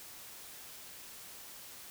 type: silence
effects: white hiss -50 dBFS RMS until 1.9 s